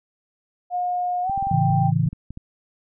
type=tone with pitch glide; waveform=sine; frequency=717 to 786.4 Hz; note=F5 to G5; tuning=+45 to +5 cents; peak=-21 dBFS; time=0.7-1.92 s; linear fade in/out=50 ms; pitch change=+160 cents; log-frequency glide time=1.23-1.31 s
type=clicks; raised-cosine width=5 ms; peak=-22 dBFS; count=9; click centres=1.297 / 1.377 / 1.426 / 1.47 / 1.703 / 2.063 / 2.13 / 2.306 / 2.374 s
type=chord; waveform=sine; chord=A major; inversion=none; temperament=equal; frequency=110 / 138.59 / 164.81 Hz; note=A2 / C#3 / E3; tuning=0 / 0 / 0 cents; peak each=-23 / -21 / -21 dBFS; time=1.51-2.09 s; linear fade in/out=5 ms
effects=none